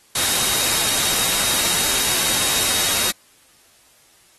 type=tone in noise; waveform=sine; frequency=3755 Hz; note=A#7; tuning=12 cents sharp; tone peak=-28 dBFS; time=0.15-3.11 s; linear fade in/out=5 ms; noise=white; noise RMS=-19 dBFS; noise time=0.15-3.11 s; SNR=-12 dB; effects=white hiss -54 dBFS RMS until 4.38 s + AAC 32 kbps